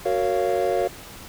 triangle chord, Gb major seventh, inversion none, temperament just, 370 / 462.5 / 555 / 693.7 Hz, Gb4 / Bb4 / Db5 / F5, 0 / -14 / +2 / -12 cents, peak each -23 dBFS, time 0.05-0.88 s, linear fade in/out 10 ms, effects tanh soft clip ceiling -9 dBFS + pink hiss -41 dBFS RMS until 1.28 s

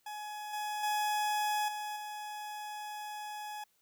40% pulse tone with level steps, 842 Hz, G#5, 24 cents sharp, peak -39 / -34 / -29 / -36 / -39 dBFS, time 0.06-3.64 s, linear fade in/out 5 ms, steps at 0.53 / 0.83 / 1.68 / 1.96 s, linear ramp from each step 5 ms, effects white hiss -73 dBFS RMS until 3.81 s

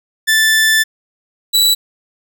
sawtooth tone pair in turn, 1760 / 3941 Hz, A6 / B7, 0 / -4 cents, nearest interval octave + major second, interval 1396 cents, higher second, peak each -6 dBFS, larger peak neither, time 0.27-0.84 / 1.53-1.75 s, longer first, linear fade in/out 20 ms, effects none

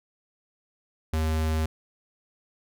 square tone, 79 Hz, D#2, 27 cents sharp, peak -24 dBFS, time 1.13-1.66 s, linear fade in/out 5 ms, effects none

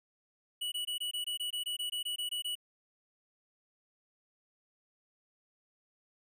square tone bursts, 2941 Hz, F#7, 11 cents flat, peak -34 dBFS, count 15, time 0.61-2.554 s, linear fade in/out 10 ms, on 110 ms, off 21 ms, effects none

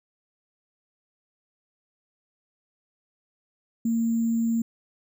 sine tone with sample-and-hold, 229.1 Hz, A#3, 30 cents flat, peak -21 dBFS, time 3.85-4.62 s, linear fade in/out 5 ms, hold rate 7350 Hz, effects none

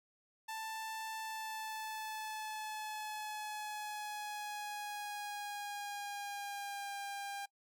sawtooth tone with pitch glide, 884 to 801.3 Hz, A5 to G5, +8 to +38 cents, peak -37 dBFS, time 0.48-7.46 s, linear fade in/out 10 ms, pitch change -170 cents, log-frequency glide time 1.13-6.94 s, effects noise-tail reverb RT60 0.1 s tail -23 dB re dry

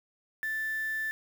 sine tone with quantisation, 1760 Hz, A6, in tune, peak -30 dBFS, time 0.43-1.11 s, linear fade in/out 0 ms, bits 7, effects none

